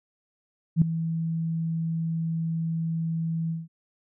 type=tone with ADSR envelope; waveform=sine; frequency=163.7 Hz; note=E3; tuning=12 cents flat; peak=-12 dBFS; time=0.76-3.68 s; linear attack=57 ms; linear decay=3 ms; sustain=-13 dB; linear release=180 ms; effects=none